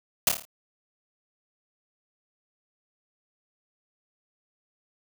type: noise with echo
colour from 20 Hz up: white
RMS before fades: -19 dBFS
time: 0.27-0.29 s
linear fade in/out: 2 ms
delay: 27 ms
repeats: 6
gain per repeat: -5 dB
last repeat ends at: 0.452 s
effects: none